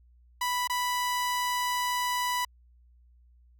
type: tone with dropouts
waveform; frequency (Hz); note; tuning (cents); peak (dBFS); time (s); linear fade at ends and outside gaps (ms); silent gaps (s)
sawtooth; 987.8; B5; 0; -23; 0.41-2.45; 5; 0.675-0.697
effects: added 60 Hz sine -56 dBFS peak until 3.59 s